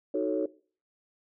sine chord, D# half-diminished seventh, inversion none, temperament equal, 311.1 / 370 / 440 / 554.4 Hz, D#4 / F#4 / A4 / C#5, 0 / 0 / 0 / 0 cents, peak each -31 dBFS, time 0.14-0.46 s, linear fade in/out 5 ms, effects noise-tail reverb RT60 0.4 s tail -19 dB re dry + tanh soft clip ceiling -16 dBFS

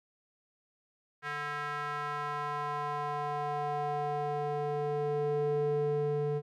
square tone with band-pass filter sweep, 146.9 Hz, D3, 1 cent sharp, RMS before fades -33 dBFS, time 1.22-6.42 s, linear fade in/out 50 ms, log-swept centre 1600 to 350 Hz, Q 2.6, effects none

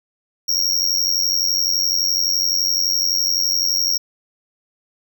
square tone with amplitude modulation, 5588 Hz, F8, in tune, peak -13 dBFS, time 0.48-3.98 s, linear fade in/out 10 ms, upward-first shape sine, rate 91.8 Hz, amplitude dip 85%, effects none

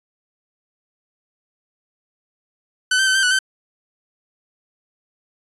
sawtooth tone with pitch steps, 1509 / 1556 / 1526 / 1565 / 1480 / 1543 Hz, F#6 / G6 / G6 / G6 / F#6 / G6, +34 / -13 / -47 / -3 / 0 / -28 cents, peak -11 dBFS, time 2.91-3.39 s, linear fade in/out 5 ms, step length 80 ms, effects resampled to 24000 Hz

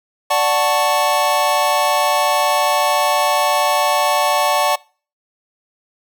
square chord, D major seventh, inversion none, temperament equal, 587.3 / 740 / 880 / 1108.7 Hz, D5 / F#5 / A5 / C#6, 0 / 0 / 0 / 0 cents, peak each -20 dBFS, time 0.3-4.76 s, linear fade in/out 10 ms, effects noise-tail reverb RT60 0.4 s tail -24 dB re dry

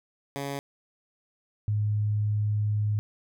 10% pulse / sine tone pair in turn, 140 / 105.12 Hz, C#3 / G#2, +18 / +21 cents, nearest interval perfect fourth, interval 497 cents, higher first, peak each -23 dBFS, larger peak neither, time 0.36-0.59 / 1.68-2.99 s, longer second, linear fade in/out 0 ms, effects none

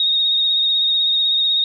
sine tone with vibrato, 3729 Hz, A#7, in tune, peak -14 dBFS, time 0-1.64 s, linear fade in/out 2 ms, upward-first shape sine, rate 16 Hz, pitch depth 28 cents each way, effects none

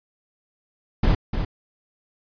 brown noise with echo, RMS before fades -17 dBFS, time 1.03-1.15 s, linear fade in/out 5 ms, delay 300 ms, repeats 1, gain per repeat -7 dB, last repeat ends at 1.45 s, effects resampled to 11025 Hz

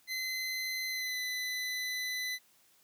25% pulse tone with pitch glide, 2047 to 2005 Hz, C7 to B6, -38 to +26 cents, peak -30 dBFS, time 0.07-2.39 s, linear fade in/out 50 ms, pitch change -36 cents, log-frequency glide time 0.89-1.18 s, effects white hiss -66 dBFS RMS until 2.83 s + high-pass 80 Hz 12 dB/octave

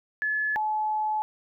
sine tone pair in turn, 1716 / 858 Hz, A6 / A5, -44 / -44 cents, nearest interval octave, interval 1200 cents, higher first, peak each -24 dBFS, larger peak neither, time 0.22-0.56 / 0.56-1.22 s, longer second, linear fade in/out 0 ms, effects none

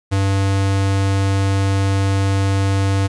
square tone, 97.7 Hz, G2, 5 cents flat, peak -15 dBFS, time 0.11-3.08 s, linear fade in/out 20 ms, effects resampled to 22050 Hz + 9-bit

